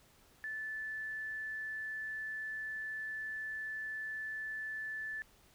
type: tone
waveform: sine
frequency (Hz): 1748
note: A6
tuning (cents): -12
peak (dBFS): -38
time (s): 0.44-5.22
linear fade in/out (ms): 0
effects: pink hiss -65 dBFS RMS until 5.54 s